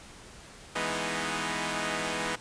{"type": "chord", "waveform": "5% pulse", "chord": "E major seventh", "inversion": "none", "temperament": "equal", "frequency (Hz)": [164.81, 207.7, 246.9, 311.1], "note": ["E3", "G#3", "B3", "D#4"], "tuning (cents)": [0, 0, 0, 0], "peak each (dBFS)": -24, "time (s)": [0.75, 2.36], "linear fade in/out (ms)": 10, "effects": ["pink hiss -49 dBFS RMS until 2.4 s", "resampled to 22050 Hz"]}